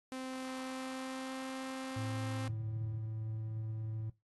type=tone with pitch glide; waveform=sawtooth; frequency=260 to 263.2 Hz; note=C4 to C4; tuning=-11 to +10 cents; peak=-36 dBFS; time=0.12-2.48 s; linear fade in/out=0 ms; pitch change=+21 cents; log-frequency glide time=0.55-1.43 s
type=tone; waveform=triangle; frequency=110 Hz; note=A2; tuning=in tune; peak=-35 dBFS; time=1.96-4.1 s; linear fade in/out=5 ms
effects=noise-tail reverb RT60 0.2 s tail -18 dB re dry + AAC 32 kbps